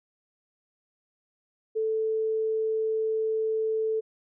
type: tone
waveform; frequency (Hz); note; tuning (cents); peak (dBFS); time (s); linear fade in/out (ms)
sine; 440; A4; 0; -24; 1.75-4.01; 20
effects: none